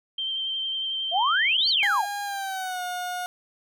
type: tone with vibrato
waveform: sine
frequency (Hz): 3136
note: G7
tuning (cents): 0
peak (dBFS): -26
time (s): 0.18-1.87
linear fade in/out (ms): 5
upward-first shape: sine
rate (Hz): 11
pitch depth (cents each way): 16
type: exponential two-way sweep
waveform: sine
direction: up then down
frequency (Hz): 639 to 4699 to 657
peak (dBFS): -20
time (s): 1.11-2.06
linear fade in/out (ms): 50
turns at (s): 1.69
type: tone with pitch glide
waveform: 30% pulse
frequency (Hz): 813 to 720.1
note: G#5 to F#5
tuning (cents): -37 to -47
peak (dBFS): -26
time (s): 1.83-3.26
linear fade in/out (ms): 0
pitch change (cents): -210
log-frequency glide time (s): 2.24-2.83
effects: none